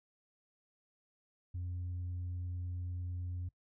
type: tone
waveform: sine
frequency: 89.1 Hz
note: F2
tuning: 35 cents sharp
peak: -35 dBFS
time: 1.54-3.49 s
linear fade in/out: 10 ms
effects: noise-tail reverb RT60 0.1 s tail -22 dB re dry + tanh soft clip ceiling -35 dBFS